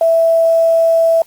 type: tone with quantisation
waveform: sine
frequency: 659.3 Hz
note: E5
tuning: in tune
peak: -8 dBFS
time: 0.01-1.22 s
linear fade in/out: 2 ms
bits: 6
effects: white hiss -48 dBFS RMS until 1.26 s + Opus 32 kbps